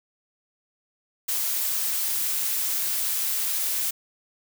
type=noise; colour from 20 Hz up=blue; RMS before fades=-26 dBFS; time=1.28-3.91 s; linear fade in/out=10 ms; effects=none